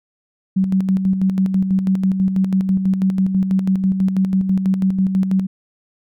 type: tone with tremolo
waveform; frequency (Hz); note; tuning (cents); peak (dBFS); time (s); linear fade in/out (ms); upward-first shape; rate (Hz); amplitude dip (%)
sine; 190; F#3; +46; -12; 0.56-5.47; 10; square; 6.1; 50
effects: none